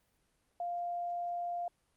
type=tone; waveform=sine; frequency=698.5 Hz; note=F5; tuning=in tune; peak=-34 dBFS; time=0.6-1.68 s; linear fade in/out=2 ms; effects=pink hiss -75 dBFS RMS until 1.96 s + Opus 32 kbps